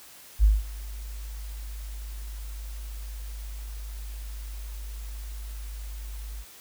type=tone with ADSR envelope; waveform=sine; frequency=51.91 Hz; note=G#1; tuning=in tune; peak=-13 dBFS; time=0.39-6.45 s; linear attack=46 ms; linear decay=190 ms; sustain=-21 dB; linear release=49 ms; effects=white hiss -49 dBFS RMS until 6.6 s